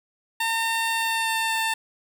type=tone with pitch glide; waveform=15% pulse; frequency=908 to 894.5 Hz; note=A#5 to A5; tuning=-46 to +28 cents; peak=-16 dBFS; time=0.4-1.74 s; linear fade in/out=5 ms; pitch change=-26 cents; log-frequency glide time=0.92-1.59 s; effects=none